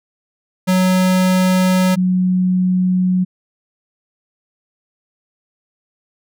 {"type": "tone pair in turn", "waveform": ["square", "sine"], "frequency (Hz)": [185, 183.4], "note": ["F#3", "F#3"], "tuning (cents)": [0, -15], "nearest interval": "unison", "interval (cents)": 15, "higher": "first", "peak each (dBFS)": -12, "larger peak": "neither", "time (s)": [[0.67, 1.96], [1.96, 3.25]], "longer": "neither", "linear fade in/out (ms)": 20, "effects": []}